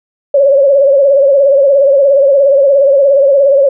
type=tone with vibrato; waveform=sine; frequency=554.4 Hz; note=C#5; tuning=in tune; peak=-4 dBFS; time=0.34-3.69 s; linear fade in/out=5 ms; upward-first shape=triangle; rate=17 Hz; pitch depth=87 cents each way; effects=none